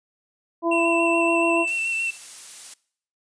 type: harmonic tone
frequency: 336.1 Hz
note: E4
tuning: 34 cents sharp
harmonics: 1 / 2 / 3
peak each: -21 / -24 / -26 dBFS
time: 0.62-1.66 s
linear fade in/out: 50 ms
type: tone with vibrato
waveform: triangle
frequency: 2692 Hz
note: E7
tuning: 36 cents sharp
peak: -21 dBFS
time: 0.71-2.11 s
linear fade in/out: 10 ms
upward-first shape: square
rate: 7 Hz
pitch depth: 18 cents each way
type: noise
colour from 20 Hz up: blue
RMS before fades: -37 dBFS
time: 1.67-2.74 s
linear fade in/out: 5 ms
effects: noise-tail reverb RT60 0.6 s tail -22 dB re dry + resampled to 22050 Hz